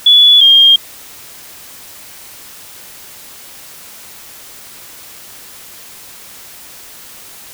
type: tone pair in turn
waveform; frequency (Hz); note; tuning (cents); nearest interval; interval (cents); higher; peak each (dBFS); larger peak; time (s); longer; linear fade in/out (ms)
sine; 3423 / 3217; A7 / G7; -48 / +44; minor second; 108; first; -3; neither; 0.06-0.41 / 0.41-0.76; neither; 5
effects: white hiss -35 dBFS RMS until 7.53 s